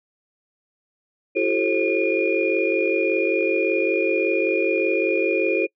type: tone cluster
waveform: sine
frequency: 335.3 / 380.5 / 438.8 / 535 / 2431 Hz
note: E4 / F#4 / A4 / C5 / D#7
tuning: +30 / +48 / -5 / +38 / -41 cents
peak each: -24 dBFS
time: 1.35-5.67 s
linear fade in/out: 20 ms
effects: noise-tail reverb RT60 0.1 s tail -26 dB re dry + tanh soft clip ceiling -7 dBFS